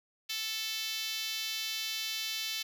5% pulse tone with high-pass filter, 440 Hz, A4, in tune, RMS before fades -36 dBFS, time 0.29-2.63 s, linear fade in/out 10 ms, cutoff 3000 Hz, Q 1.3, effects none

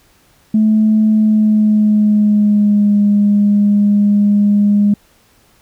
sine tone with pitch glide, 216.4 to 205.1 Hz, A3 to G#3, -29 to -21 cents, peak -7 dBFS, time 0.54-4.94 s, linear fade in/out 5 ms, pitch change -92 cents, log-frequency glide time 1.1-2.99 s, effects tanh soft clip ceiling -3 dBFS + pink hiss -52 dBFS RMS until 5.61 s

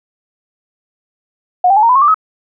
sine tone with pitch steps, 725 / 786.1 / 852.3 / 924.1 / 1001.9 / 1086.3 / 1177.8 / 1277 Hz, F#5 / G5 / G#5 / A#5 / B5 / C#6 / D6 / D#6, -35 / +5 / +45 / -15 / +25 / -35 / +5 / +45 cents, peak -6 dBFS, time 1.64-2.144 s, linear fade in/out 5 ms, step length 63 ms, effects none

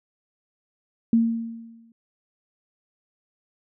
sine tone with exponential decay, 229.1 Hz, A#3, 30 cents flat, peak -13 dBFS, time 1.13-1.92 s, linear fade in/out 2 ms, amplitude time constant 170 ms, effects none

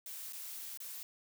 blue noise with dropouts, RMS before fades -45 dBFS, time 0.06-1.03 s, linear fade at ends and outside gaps 2 ms, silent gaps 0.325-0.331 / 0.774-0.802 s, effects none

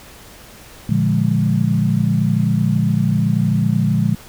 sine chord, Bb dominant seventh, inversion none, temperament equal, 116.54 / 146.83 / 174.61 / 207.7 Hz, Bb2 / D3 / F3 / Ab3, 0 / 0 / 0 / 0 cents, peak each -19 dBFS, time 0.89-4.15 s, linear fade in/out 5 ms, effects pink hiss -41 dBFS RMS until 4.28 s

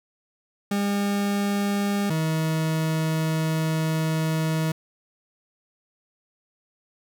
40% pulse tone pair in turn, 201.8 / 158.98 Hz, G#3 / D#3, -49 / +38 cents, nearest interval major third, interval 413 cents, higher first, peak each -21 dBFS, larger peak neither, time 0.71-2.1 / 2.1-4.72 s, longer second, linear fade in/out 5 ms, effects none

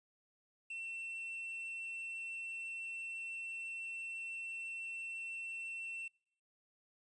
triangle tone with quantisation, 2697 Hz, E7, 39 cents sharp, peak -40 dBFS, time 0.7-6.08 s, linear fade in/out 5 ms, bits 11, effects noise-tail reverb RT60 0.7 s tail -26 dB re dry + resampled to 22050 Hz

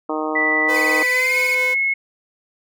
harmonic tone, 155.1 Hz, D#3, 5 cents flat, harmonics 2 / 3 / 4 / 5 / 6 / 7 / 8, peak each -25 / -27 / -28 / -29 / -30 / -30 / -31 dBFS, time 0.09-1.03 s, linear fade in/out 5 ms
sine tone with pitch glide, 1975.5 to 2179 Hz, B6 to C#7, 0 to -30 cents, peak -16 dBFS, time 0.35-1.94 s, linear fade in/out 10 ms, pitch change +170 cents, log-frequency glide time 1.11-1.38 s
sawtooth tone with tremolo, 506 Hz, B4, 42 cents sharp, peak -19 dBFS, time 0.68-1.75 s, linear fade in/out 20 ms, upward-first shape triangle, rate 4.5 Hz, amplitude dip 35%
sawtooth tone with vibrato, 2349 Hz, D7, in tune, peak -23 dBFS, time 0.74-1.55 s, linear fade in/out 5 ms, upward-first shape sine, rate 20 Hz, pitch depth 140 cents each way
effects none

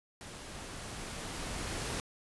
pink noise with level ramp, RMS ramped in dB -47 to -36 dBFS, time 0.21-2 s, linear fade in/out 0 ms, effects resampled to 24000 Hz

